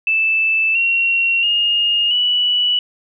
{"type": "tone with pitch steps", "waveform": "sine", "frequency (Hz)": [2637, 2738, 2843, 2951], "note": ["E7", "F7", "F7", "F#7"], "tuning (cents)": [0, -35, 30, -5], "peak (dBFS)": -13, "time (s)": [0.07, 2.79], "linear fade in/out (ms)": 2, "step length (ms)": 680, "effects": []}